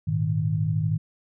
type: chord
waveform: sine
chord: Ab suspended second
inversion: none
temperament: equal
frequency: 103.83 / 116.54 / 155.56 Hz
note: Ab2 / Bb2 / Eb3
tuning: 0 / 0 / 0 cents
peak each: -26 / -29 / -24 dBFS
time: 0.07-0.98 s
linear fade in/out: 10 ms
effects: none